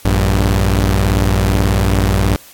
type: tone pair together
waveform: sawtooth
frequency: 57.56 / 96.8 Hz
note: A#1 / G2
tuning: -21 / -21 cents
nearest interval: major sixth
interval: 900 cents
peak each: -10 dBFS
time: 0.05-2.36 s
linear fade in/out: 0 ms
effects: white hiss -41 dBFS RMS until 2.53 s + AAC 64 kbps